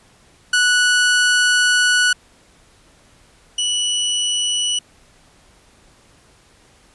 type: tone pair in turn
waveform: sawtooth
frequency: 1475 / 2950 Hz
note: F#6 / F#7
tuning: -6 / -6 cents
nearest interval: octave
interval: 1200 cents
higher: second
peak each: -9 / -14 dBFS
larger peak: first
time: 0.53-2.13 / 3.58-4.79 s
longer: first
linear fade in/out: 5 ms
effects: pink hiss -52 dBFS RMS until 6.94 s + resampled to 24000 Hz